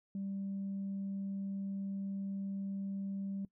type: tone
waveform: sine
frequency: 196.1 Hz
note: G3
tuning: 1 cent sharp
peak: -35 dBFS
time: 0.15-3.45 s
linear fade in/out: 2 ms
effects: noise-tail reverb RT60 0.1 s tail -22 dB re dry + tanh soft clip ceiling -33 dBFS